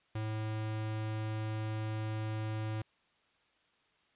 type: tone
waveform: square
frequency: 108.8 Hz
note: A2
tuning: 19 cents flat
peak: -35 dBFS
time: 0.15-2.82 s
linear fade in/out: 5 ms
effects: white hiss -71 dBFS RMS until 4.15 s + resampled to 8000 Hz